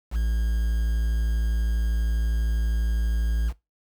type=tone with quantisation; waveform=triangle; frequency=56.2 Hz; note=A1; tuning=37 cents sharp; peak=-19 dBFS; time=0.11-3.53 s; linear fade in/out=50 ms; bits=7; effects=noise-tail reverb RT60 0.2 s tail -19 dB re dry